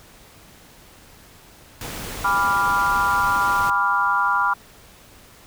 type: noise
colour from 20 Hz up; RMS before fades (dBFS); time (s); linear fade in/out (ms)
pink; -32; 1.81-3.7; 2
type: chord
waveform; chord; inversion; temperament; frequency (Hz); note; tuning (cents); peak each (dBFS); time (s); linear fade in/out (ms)
sine; G# diminished seventh; none; equal with one note detuned; 812.1 / 987.8 / 1174.7 / 1396.9; G#5 / B5 / D6 / F6; -39 / 0 / 0 / 0; -27 / -21 / -23 / -21; 2.24-4.54; 10
effects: pink hiss -48 dBFS RMS until 5.46 s